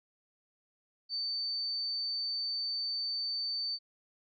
sine tone, 4560 Hz, C#8, 48 cents sharp, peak -32 dBFS, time 1.09-3.79 s, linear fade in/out 50 ms, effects none

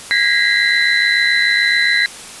sine tone cluster, 1637 / 1903 / 1970 / 2072 / 4013 Hz, G#6 / A#6 / B6 / C7 / B7, -25 / +35 / -5 / -17 / +27 cents, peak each -18 dBFS, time 0.11-2.06 s, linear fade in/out 0 ms, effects white hiss -33 dBFS RMS until 2.4 s + resampled to 24000 Hz

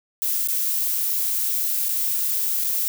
violet noise with dropouts, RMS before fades -23 dBFS, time 0.22-2.88 s, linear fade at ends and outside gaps 0 ms, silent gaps 0.474-0.485 / 1.885-1.891 / 2.64-2.645 s, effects none

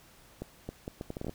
accelerating click train, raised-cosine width 2 ms, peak -23 dBFS, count 11, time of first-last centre 0.42-1.295 s, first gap 270 ms, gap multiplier 0.7, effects pink hiss -58 dBFS RMS until 1.34 s

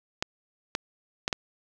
clicks, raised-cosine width 0.2 ms, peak -9 dBFS, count 4, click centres 0.225 / 0.751 / 1.279 / 1.328 s, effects none

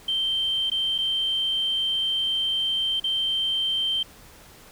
sine tone with dropouts, 3128 Hz, G7, 4 cents flat, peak -21 dBFS, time 0.08-4.03 s, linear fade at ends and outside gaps 5 ms, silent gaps 0.7-0.716 / 0.981-0.985 / 2.999-3.04 s, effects tanh soft clip ceiling -17 dBFS + pink hiss -49 dBFS RMS until 4.71 s

